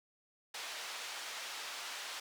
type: band-pass noise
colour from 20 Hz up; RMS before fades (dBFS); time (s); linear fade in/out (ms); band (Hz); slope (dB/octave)
white; -44; 0.54-2.2; 5; 670 to 4700; 12
effects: none